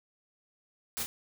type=noise with echo; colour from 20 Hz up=white; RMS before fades=-35 dBFS; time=0.97-1.03 s; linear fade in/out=0 ms; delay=30 ms; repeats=1; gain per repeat=-3 dB; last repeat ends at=1.06 s; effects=none